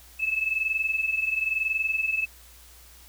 sine tone pair together, 2591 / 2612 Hz, E7 / E7, -30 / -17 cents, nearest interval unison, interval 13 cents, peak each -29 / -25 dBFS, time 0.19-2.26 s, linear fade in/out 20 ms, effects added 60 Hz sine -52 dBFS peak until 3.08 s + white hiss -52 dBFS RMS until 3.08 s

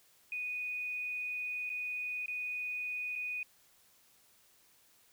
sine tone with dropouts, 2479 Hz, D#7, 7 cents flat, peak -35 dBFS, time 0.32-3.43 s, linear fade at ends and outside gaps 2 ms, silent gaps 1.694-1.7 / 2.26-2.281 / 3.155-3.159 s, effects white hiss -66 dBFS RMS until 5.12 s

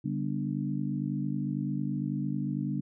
harmonic tone with a mistuned harmonic, 49 Hz, G1, in tune, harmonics 3 / 4 / 5 / 6, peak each -33 / -34 / -35 / -36 dBFS, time 0.04-2.81 s, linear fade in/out 10 ms, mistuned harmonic 3, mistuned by -47 cents, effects none

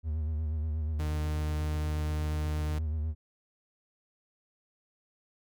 triangle tone with vibrato, 77.78 Hz, D#2, in tune, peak -27 dBFS, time 0.03-3.15 s, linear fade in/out 50 ms, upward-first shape sine, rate 8.3 Hz, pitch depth 60 cents each way
sawtooth tone, 152 Hz, D#3, 40 cents flat, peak -32 dBFS, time 0.99-2.79 s, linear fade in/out 10 ms
effects none

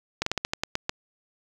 slowing click train, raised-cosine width 0.2 ms, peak -8 dBFS, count 9, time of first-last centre 0.22-0.894 s, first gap 44 ms, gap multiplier 1.18, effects 7-bit

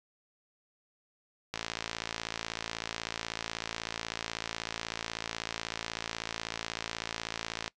click train, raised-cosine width 0.2 ms, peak -16 dBFS, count 346, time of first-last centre 1.54-7.679 s, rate 56.2 Hz, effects noise-tail reverb RT60 0.1 s tail -22 dB re dry + resampled to 24000 Hz

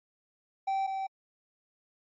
triangle tone pair in turn, 776 / 772.5 Hz, G5 / G5, -18 / -26 cents, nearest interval unison, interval 8 cents, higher first, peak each -25 / -29 dBFS, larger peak first, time 0.67-0.87 / 0.87-1.07 s, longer neither, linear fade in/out 10 ms, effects MP3 32 kbps

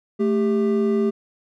triangle tone pair together, 220 / 396.8 Hz, A3 / G4, 0 / +21 cents, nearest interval minor seventh, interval 1021 cents, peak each -18 dBFS, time 0.19-1.11 s, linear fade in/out 20 ms, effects none

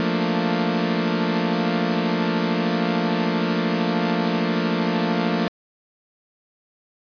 sawtooth chord, Bb major seventh, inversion second, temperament equal, 174.61 / 220 / 233.1 / 293.7 Hz, F3 / A3 / Bb3 / D4, 0 / 0 / 0 / 0 cents, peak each -20 / -21 / -21 / -25 dBFS, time 0-5.48 s, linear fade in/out 0 ms, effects resampled to 11025 Hz

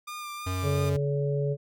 sawtooth tone with vibrato, 1200 Hz, D6, 37 cents sharp, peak -32 dBFS, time 0.07-0.9 s, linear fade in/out 10 ms, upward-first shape sine, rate 3 Hz, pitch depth 23 cents each way
square tone, 92.5 Hz, F#2, in tune, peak -29 dBFS, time 0.46-0.97 s, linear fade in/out 10 ms
harmonic tone, 142.1 Hz, C#3, 43 cents sharp, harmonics 1 / 3 / 4, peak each -26 / -30 / -34 dBFS, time 0.62-1.57 s, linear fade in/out 50 ms
effects none

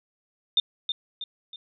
sine tone with echo, 3617 Hz, A7, 47 cents sharp, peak -17 dBFS, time 0.57-0.6 s, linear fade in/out 2 ms, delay 320 ms, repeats 3, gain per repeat -7 dB, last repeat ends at 1.56 s, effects none

